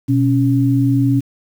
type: tone pair together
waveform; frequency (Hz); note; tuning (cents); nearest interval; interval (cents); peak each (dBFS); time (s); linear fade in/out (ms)
sine; 123.48 / 277.2; B2 / C#4; 0 / 0; octave + major second; 1400; -14; 0.08-1.21; 20
effects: 7-bit